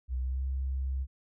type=tone with pitch glide; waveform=sine; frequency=63.2 to 66.3 Hz; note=B1 to C2; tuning=+41 to +23 cents; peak=-29 dBFS; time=0.08-1.07 s; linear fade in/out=50 ms; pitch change=+82 cents; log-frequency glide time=0.18-0.43 s; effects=none